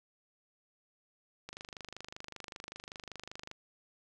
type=click train; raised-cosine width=0.2 ms; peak=-26 dBFS; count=52; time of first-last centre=1.49-3.514 s; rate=25.2 Hz; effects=none